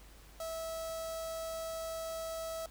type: tone with notch filter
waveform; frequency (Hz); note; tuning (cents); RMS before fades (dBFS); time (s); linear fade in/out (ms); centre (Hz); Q
sawtooth; 652; E5; -19; -40; 0.4-2.66; 2; 2300; 0.85
effects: added 50 Hz sine -55 dBFS peak until 2.7 s + pink hiss -59 dBFS RMS until 2.7 s